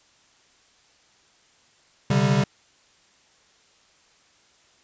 square chord, C suspended second, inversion none, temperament equal with one note detuned, 130.81 / 144.56 / 196 Hz, C3 / D3 / G3, 0 / -27 / 0 cents, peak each -23 dBFS, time 2.1-2.44 s, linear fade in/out 5 ms, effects white hiss -59 dBFS RMS until 4.83 s + resampled to 16000 Hz

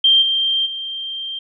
sine tone with level steps, 3166 Hz, G7, 17 cents sharp, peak -9 / -15 / -24 dBFS, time 0.04-1.39 s, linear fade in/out 5 ms, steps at 0.21 / 0.65 s, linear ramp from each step 20 ms, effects none

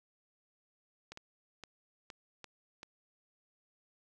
clicks, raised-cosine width 0.2 ms, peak -29 dBFS, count 6, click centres 1.12 / 1.174 / 1.637 / 2.102 / 2.443 / 2.831 s, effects none

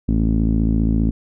sawtooth tone with low-pass filter, 55 Hz, A1, in tune, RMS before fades -17 dBFS, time 0.08-1.11 s, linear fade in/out 10 ms, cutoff 250 Hz, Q 4.1, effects none

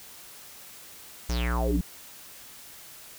square tone with low-pass filter sweep, 60 Hz, B1, 49 cents flat, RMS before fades -26 dBFS, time 1.29-1.81 s, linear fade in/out 5 ms, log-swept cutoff 6800 to 190 Hz, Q 8, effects white hiss -47 dBFS RMS until 3.18 s

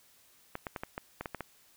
clicks, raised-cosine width 0.5 ms, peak -21 dBFS, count 9, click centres 0.554 / 0.668 / 0.762 / 0.835 / 0.979 / 1.21 / 1.258 / 1.347 / 1.407 s, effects white hiss -63 dBFS RMS until 1.76 s

